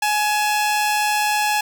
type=tone pair together; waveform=sawtooth; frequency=841 / 2667 Hz; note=G#5 / E7; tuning=+22 / +20 cents; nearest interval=octave + minor sixth; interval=1998 cents; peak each=-14 / -23 dBFS; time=0.02-1.61 s; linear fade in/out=5 ms; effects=none